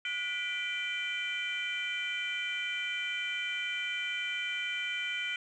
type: tone cluster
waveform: sine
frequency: 1453 / 1984 / 2357 / 3072 Hz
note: F#6 / B6 / D7 / G7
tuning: -32 / +7 / +6 / -36 cents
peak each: -38 / -39 / -34 / -37 dBFS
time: 0.05-5.36 s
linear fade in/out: 2 ms
effects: tanh soft clip ceiling -26 dBFS